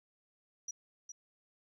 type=tone with echo; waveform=sine; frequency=5830 Hz; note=F#8; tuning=26 cents flat; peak=-36 dBFS; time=0.68-0.71 s; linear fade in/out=5 ms; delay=410 ms; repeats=1; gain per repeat=-8 dB; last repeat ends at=1.12 s; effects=tanh soft clip ceiling -35 dBFS + 13-bit